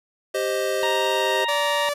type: chord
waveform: square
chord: C minor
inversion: second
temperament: equal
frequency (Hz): 392 / 523.3 / 622.3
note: G4 / C5 / Eb5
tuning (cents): 0 / 0 / 0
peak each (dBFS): -27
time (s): 0.34-1.45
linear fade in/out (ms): 10
type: harmonic tone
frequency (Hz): 934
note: A#5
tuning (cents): +3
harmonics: 1 / 2 / 3 / 4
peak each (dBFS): -25 / -28 / -30 / -31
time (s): 0.83-1.89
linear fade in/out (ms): 0
type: tone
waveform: sawtooth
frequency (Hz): 580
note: D5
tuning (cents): -22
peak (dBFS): -19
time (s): 1.48-1.94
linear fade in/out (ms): 10
effects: resampled to 32000 Hz + 9-bit